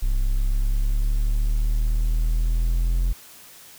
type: exponential sweep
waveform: triangle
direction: up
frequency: 32.7 to 43.31 Hz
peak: -16 dBFS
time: 0.02-3.13 s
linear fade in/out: 10 ms
effects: white hiss -46 dBFS RMS until 3.78 s